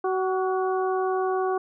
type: harmonic tone with a mistuned harmonic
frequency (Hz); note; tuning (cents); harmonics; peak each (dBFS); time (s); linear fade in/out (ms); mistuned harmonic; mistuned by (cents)
375.5; F#4; +26; 1 / 2 / 3 / 4; -24 / -28 / -31 / -38; 0.04-1.58; 5; 4; -41
effects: none